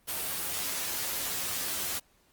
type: noise with comb filter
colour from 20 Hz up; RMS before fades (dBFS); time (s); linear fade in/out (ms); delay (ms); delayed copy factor
white; -33; 0.07-2; 20; 11; +0.75
effects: pink hiss -66 dBFS RMS until 2.32 s + Opus 32 kbps